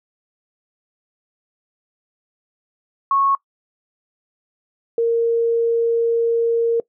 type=tone pair in turn; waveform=sine; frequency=1100 / 463.3 Hz; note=C#6 / A#4; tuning=-14 / -11 cents; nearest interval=octave + minor third; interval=1497 cents; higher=first; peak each=-14 dBFS; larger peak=neither; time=3.11-3.35 / 4.98-6.8 s; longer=second; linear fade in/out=2 ms; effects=noise-tail reverb RT60 0.1 s tail -21 dB re dry